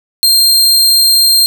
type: tone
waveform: sawtooth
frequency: 4188 Hz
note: C8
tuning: 1 cent sharp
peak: -3 dBFS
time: 0.23-1.46 s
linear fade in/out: 0 ms
effects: none